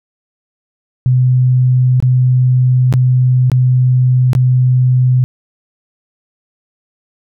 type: tone with dropouts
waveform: sine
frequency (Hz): 126.9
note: B2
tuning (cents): +47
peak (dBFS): -7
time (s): 1.06-5.24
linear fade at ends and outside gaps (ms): 0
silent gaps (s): 2.002-2.025 / 2.926-2.938 / 3.499-3.517 / 4.332-4.351
effects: none